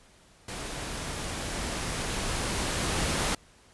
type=noise with level ramp; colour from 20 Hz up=pink; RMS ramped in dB=-37 to -27 dBFS; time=0.48-3.35 s; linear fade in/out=5 ms; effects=pink hiss -58 dBFS RMS until 3.73 s + resampled to 24000 Hz